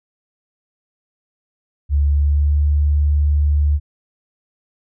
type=tone with pitch glide; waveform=sine; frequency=71.9 to 73.41 Hz; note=D2 to D2; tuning=-36 to 0 cents; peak=-12 dBFS; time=1.89-3.8 s; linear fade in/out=50 ms; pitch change=+36 cents; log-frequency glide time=2.08-2.59 s; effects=none